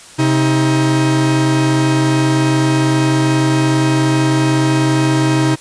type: tone pair together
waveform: 45% pulse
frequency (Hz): 132.7 / 315.6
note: C3 / D#4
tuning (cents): +25 / +25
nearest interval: octave + minor third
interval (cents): 1500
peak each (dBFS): -14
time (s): 0.18-5.56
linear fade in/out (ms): 20
effects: white hiss -38 dBFS RMS until 5.6 s + resampled to 22050 Hz